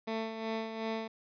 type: tone with tremolo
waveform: 15% pulse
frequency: 222.7 Hz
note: A3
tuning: 21 cents sharp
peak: -26 dBFS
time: 0.07-1.08 s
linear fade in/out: 10 ms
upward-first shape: sine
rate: 2.7 Hz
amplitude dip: 55%
effects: resampled to 11025 Hz